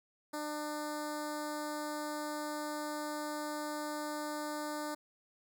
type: tone with notch filter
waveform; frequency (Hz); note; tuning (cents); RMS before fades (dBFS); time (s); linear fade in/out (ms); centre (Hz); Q
10% pulse; 300; D4; +37; -39; 0.33-4.95; 10; 2600; 0.76
effects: none